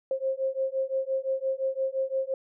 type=beating tone pair; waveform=sine; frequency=529 / 534.8 Hz; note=C5 / C5; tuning=+19 / +38 cents; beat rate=5.8 Hz; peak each=-29 dBFS; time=0.11-2.34 s; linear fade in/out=2 ms; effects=none